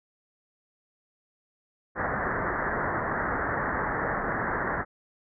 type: low-pass noise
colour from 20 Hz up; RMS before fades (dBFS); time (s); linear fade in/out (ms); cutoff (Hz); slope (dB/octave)
white; -29; 1.95-4.85; 50; 1900; 96
effects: none